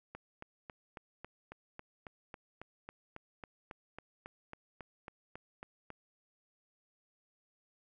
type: click train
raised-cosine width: 0.5 ms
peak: -30 dBFS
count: 22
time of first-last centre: 0.15-5.903 s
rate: 3.65 Hz
effects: none